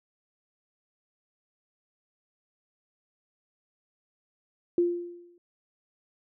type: tone with exponential decay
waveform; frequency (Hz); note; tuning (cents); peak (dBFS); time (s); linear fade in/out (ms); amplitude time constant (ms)
sine; 348.1; F4; -6; -18; 4.78-5.38; 2; 130
effects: none